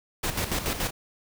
pink noise with tremolo, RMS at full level -27 dBFS, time 0.23-0.91 s, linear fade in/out 10 ms, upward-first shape square, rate 7 Hz, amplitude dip 60%, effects none

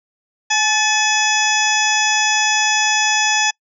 harmonic tone with a mistuned harmonic, 850 Hz, G#5, 40 cents sharp, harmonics 1 / 2 / 3 / 4 / 6 / 7 / 8, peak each -20 / -20 / -21 / -22 / -23 / -22 / -25 dBFS, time 0.5-3.51 s, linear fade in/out 10 ms, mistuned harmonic 2, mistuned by +46 cents, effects noise-tail reverb RT60 0.1 s tail -26 dB re dry

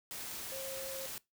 sine tone in noise, 535 Hz, C5, 38 cents sharp, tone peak -42 dBFS, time 0.52-1.06 s, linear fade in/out 0 ms, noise white, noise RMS -43 dBFS, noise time 0.11-1.18 s, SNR -2 dB, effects noise-tail reverb RT60 0.2 s tail -22 dB re dry

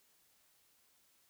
silence, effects white hiss -71 dBFS RMS until 1.29 s

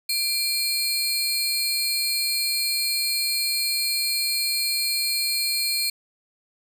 sawtooth tone pair together, 2384 / 4248 Hz, D7 / C8, +25 / +25 cents, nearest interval minor seventh, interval 1000 cents, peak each -26 / -20 dBFS, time 0.09-5.9 s, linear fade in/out 5 ms, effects none

